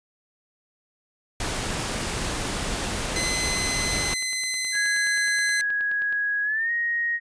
pink noise, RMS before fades -28 dBFS, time 1.4-4.14 s, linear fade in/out 2 ms
click train, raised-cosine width 0.3 ms, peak -26 dBFS, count 36, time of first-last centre 2.43-6.126 s, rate 9.47 Hz
15% pulse tone, 2041 Hz, C7, 44 cents flat, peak -19 dBFS, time 3.16-5.61 s, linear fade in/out 0 ms
sine tone with pitch glide, 1661.2 to 1875.4 Hz, G#6 to A#6, 0 to +10 cents, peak -22 dBFS, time 4.72-7.2 s, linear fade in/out 50 ms, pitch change +210 cents, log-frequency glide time 6.43-6.71 s
effects resampled to 22050 Hz

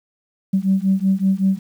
sine beating tone pair, 189.6 / 194.9 Hz, F#3 / G3, +43 / -10 cents, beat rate 5.3 Hz, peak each -17 dBFS, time 0.53-1.59 s, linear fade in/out 10 ms, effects tanh soft clip ceiling -7 dBFS + 8-bit

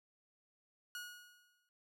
sawtooth tone with exponential decay, 1450 Hz, F#6, 35 cents flat, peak -38 dBFS, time 0.95-1.69 s, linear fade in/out 1 ms, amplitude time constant 160 ms, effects none

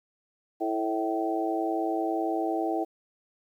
harmonic tone with a mistuned harmonic, 110 Hz, A2, in tune, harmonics 3 / 4 / 5 / 6 / 7, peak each -29 / -34 / -39 / -33 / -31 dBFS, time 0.6-2.85 s, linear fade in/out 20 ms, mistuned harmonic 6, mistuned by -21 cents, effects 10-bit

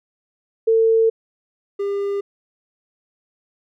sine / triangle tone pair in turn, 450 / 400.9 Hz, A4 / G4, +39 / +39 cents, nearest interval major second, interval 200 cents, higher first, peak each -12 / -18 dBFS, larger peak first, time 0.67-1.1 / 1.79-2.21 s, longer first, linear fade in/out 10 ms, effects none

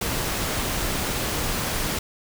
pink noise, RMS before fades -26 dBFS, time 0.01-1.99 s, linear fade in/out 5 ms, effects none

